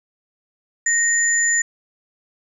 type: tone pair together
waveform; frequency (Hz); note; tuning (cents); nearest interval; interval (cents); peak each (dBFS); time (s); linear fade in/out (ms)
sine; 1862 / 7030; A#6 / A8; -2 / -2; octave + major seventh; 2300; -18; 0.86-1.62; 5
effects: none